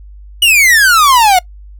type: exponential sweep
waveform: 45% pulse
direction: down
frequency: 2968 to 708 Hz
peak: -5 dBFS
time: 0.42-1.39 s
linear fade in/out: 5 ms
effects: noise-tail reverb RT60 0.1 s tail -23 dB re dry + added 50 Hz sine -31 dBFS peak until 1.79 s